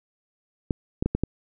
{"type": "clicks", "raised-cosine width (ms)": 3, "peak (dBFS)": -10, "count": 5, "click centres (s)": [0.708, 1.025, 1.06, 1.15, 1.236], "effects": []}